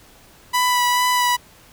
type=tone with vibrato; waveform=sawtooth; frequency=987.8 Hz; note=B5; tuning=in tune; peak=-12 dBFS; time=0.53-1.37 s; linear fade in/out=20 ms; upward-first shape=sine; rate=2.3 Hz; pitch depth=15 cents each way; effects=pink hiss -49 dBFS RMS until 1.72 s